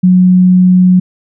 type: tone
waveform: sine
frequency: 182.7 Hz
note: F#3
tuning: 22 cents flat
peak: -3 dBFS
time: 0.03-1 s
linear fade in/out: 10 ms
effects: none